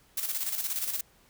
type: noise with tremolo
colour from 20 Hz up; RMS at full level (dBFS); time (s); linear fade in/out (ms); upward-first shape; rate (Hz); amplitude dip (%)
blue; -30; 0.17-1.01; 5; square; 17; 55
effects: pink hiss -62 dBFS RMS until 1.29 s